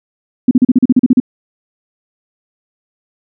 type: tone bursts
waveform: sine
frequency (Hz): 251.2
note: B3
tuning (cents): +30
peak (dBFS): -3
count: 11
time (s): 0.48-1.201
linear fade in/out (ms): 5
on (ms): 31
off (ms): 38
effects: none